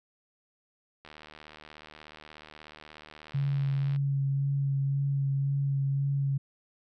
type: click train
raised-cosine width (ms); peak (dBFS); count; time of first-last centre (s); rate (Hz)
0.3; -31; 224; 1.05-3.961; 76.6
type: tone with vibrato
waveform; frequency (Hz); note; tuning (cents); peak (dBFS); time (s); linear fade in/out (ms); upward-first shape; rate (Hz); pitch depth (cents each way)
sine; 138.59; C#3; 0; -25; 3.34-6.38; 10; sine; 1.9; 14
effects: none